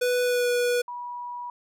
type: tone with pitch glide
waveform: square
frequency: 493.9 to 487.1 Hz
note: B4 to B4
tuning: 0 to -24 cents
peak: -22 dBFS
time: 0.01-0.82 s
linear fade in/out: 10 ms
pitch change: -24 cents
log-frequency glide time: 0.23-0.5 s
type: tone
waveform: sine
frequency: 971 Hz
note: B5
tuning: 30 cents flat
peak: -32 dBFS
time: 0.88-1.5 s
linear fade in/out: 2 ms
effects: none